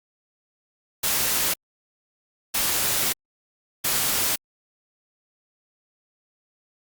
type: noise bursts at uneven times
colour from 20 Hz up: white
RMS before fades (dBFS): -23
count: 3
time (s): 1.03-1.54 / 2.54-3.13 / 3.84-4.36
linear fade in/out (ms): 10
effects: Opus 48 kbps